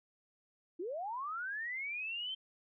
sine linear sweep, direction up, 315.4 to 3136 Hz, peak -37 dBFS, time 0.79-2.35 s, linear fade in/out 10 ms, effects none

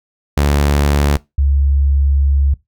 sawtooth / sine tone pair in turn, 72 / 69.67 Hz, D2 / C#2, -34 / +9 cents, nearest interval minor second, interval 57 cents, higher first, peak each -7 / -10 dBFS, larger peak first, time 0.37-1.17 / 1.38-2.54 s, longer second, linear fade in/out 5 ms, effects noise-tail reverb RT60 0.2 s tail -21 dB re dry

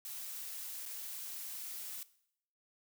blue noise with dropouts, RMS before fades -44 dBFS, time 0.05-2.03 s, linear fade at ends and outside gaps 1 ms, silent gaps 0.855-0.86 s, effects noise-tail reverb RT60 0.7 s tail -18 dB re dry

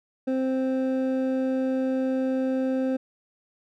triangle tone pair together, 261.6 / 523.3 Hz, C4 / C5, 0 / 0 cents, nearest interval octave, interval 1200 cents, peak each -22 / -26 dBFS, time 0.27-2.97 s, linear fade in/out 10 ms, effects none

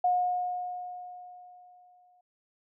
sine tone with exponential decay, 721 Hz, F#5, 45 cents flat, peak -21 dBFS, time 0.04-2.21 s, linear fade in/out 5 ms, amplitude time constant 470 ms, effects none

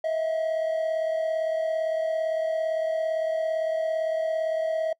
triangle tone pair together, 640.3 / 678 Hz, D#5 / E5, +49 / +49 cents, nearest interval minor second, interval 100 cents, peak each -22 / -31 dBFS, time 0.04-4.93 s, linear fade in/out 5 ms, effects noise-tail reverb RT60 0.1 s tail -26 dB re dry + tanh soft clip ceiling -15 dBFS

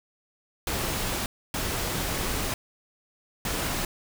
pink noise bursts at uneven times, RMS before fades -29 dBFS, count 3, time 0.67-1.26 / 1.54-2.54 / 3.45-3.85 s, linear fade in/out 2 ms, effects none

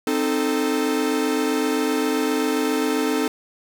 45% pulse chord, A diminished, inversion first, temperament equal with one note detuned, 261.6 / 309.2 / 440 Hz, C4 / Eb4 / A4, 0 / -11 / 0 cents, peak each -24 dBFS, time 0.07-3.28 s, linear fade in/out 2 ms, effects none

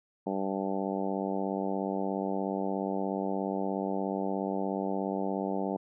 harmonic tone, 96.9 Hz, G2, 20 cents flat, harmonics 2 / 3 / 4 / 5 / 6 / 7 / 8 / 9, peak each -34 / -36 / -37 / -38 / -39 / -39 / -40 / -41 dBFS, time 0.26-5.77 s, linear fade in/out 10 ms, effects none

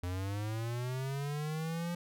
square linear sweep, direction up, 87.31 to 174.61 Hz, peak -35 dBFS, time 0.03-1.95 s, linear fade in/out 5 ms, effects none

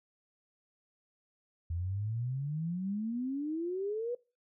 sine exponential sweep, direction up, 81.9 to 496.4 Hz, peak -32 dBFS, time 1.7-4.15 s, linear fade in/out 5 ms, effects noise-tail reverb RT60 0.3 s tail -21 dB re dry

